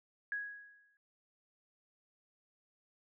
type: tone with exponential decay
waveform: sine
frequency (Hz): 1661.2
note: G#6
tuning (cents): 0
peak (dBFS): -33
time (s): 0.32-0.97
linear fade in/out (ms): 1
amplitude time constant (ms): 140
effects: none